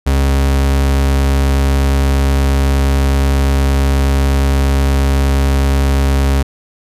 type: tone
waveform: 40% pulse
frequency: 68.4 Hz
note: C#2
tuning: 23 cents flat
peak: -9 dBFS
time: 0.06-6.43 s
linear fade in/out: 10 ms
effects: resampled to 32000 Hz